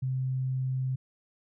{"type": "tone", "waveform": "sine", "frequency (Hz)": 130.3, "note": "C3", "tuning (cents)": -7, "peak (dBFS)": -27, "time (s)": [0.02, 0.96], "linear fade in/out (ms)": 10, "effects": []}